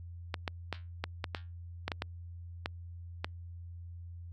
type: clicks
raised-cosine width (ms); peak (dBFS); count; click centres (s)
0.3; -17; 11; 0.342 / 0.478 / 0.727 / 1.04 / 1.242 / 1.348 / 1.88 / 1.918 / 2.021 / 2.659 / 3.245
effects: added 86 Hz sine -43 dBFS peak until 4.32 s + Opus 48 kbps